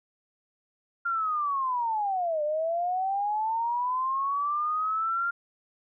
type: linear two-way sweep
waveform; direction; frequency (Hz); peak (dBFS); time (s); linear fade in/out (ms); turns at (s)
sine; down then up; 1400 to 590 to 1400; -25; 1.05-5.31; 10; 2.43
effects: none